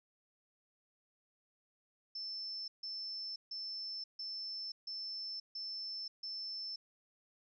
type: tone bursts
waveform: sine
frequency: 5300 Hz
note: E8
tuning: 9 cents sharp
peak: -40 dBFS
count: 7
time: 2.15-6.76 s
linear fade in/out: 5 ms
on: 530 ms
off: 150 ms
effects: none